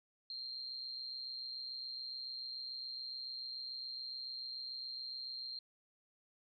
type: tone with amplitude modulation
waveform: sine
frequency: 4186 Hz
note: C8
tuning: in tune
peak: -39 dBFS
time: 0.3-5.59 s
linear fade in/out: 2 ms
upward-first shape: sine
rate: 127 Hz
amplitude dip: 65%
effects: none